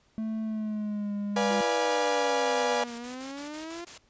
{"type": "tone with pitch glide", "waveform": "triangle", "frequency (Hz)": [220, 204.1], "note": ["A3", "G#3"], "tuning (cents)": [0, -30], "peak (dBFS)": -27, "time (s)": [0.18, 1.61], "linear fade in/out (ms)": 0, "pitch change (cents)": -130, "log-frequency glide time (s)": [0.43, 1.13]}
{"type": "chord", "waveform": "35% pulse", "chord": "B diminished seventh", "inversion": "none", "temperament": "equal with one note detuned", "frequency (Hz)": [487.9, 587.3, 698.5, 830.6], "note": ["B4", "D5", "F5", "Ab5"], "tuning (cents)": [-21, 0, 0, 0], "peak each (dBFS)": [-26, -30, -31, -29], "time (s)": [1.36, 2.84], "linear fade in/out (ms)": 5}
{"type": "exponential two-way sweep", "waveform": "sawtooth", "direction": "down then up", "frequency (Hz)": [349.2, 234, 349.2], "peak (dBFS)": -33, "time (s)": [1.5, 3.85], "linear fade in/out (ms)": 10, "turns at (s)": 2.96}
{"type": "noise bursts", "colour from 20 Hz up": "white", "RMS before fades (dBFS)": -44, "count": 9, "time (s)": [2.54, 3.978], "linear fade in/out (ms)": 2, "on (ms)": 110, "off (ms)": 56}
{"effects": ["pink hiss -66 dBFS RMS until 4.09 s", "resampled to 16000 Hz"]}